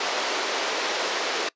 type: band-pass noise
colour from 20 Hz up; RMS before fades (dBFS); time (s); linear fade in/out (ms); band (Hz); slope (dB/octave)
pink; -27; 0-1.49; 5; 380 to 6100; 24
effects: noise-tail reverb RT60 0.1 s tail -22 dB re dry + resampled to 16000 Hz